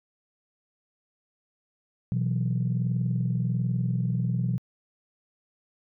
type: chord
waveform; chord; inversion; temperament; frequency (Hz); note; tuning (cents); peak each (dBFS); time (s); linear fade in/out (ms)
sine; B suspended fourth; none; equal; 123.47 / 164.81 / 185; B2 / E3 / F#3; 0 / 0 / 0; -25 / -29 / -30; 2.12-4.58; 0
effects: tanh soft clip ceiling -16 dBFS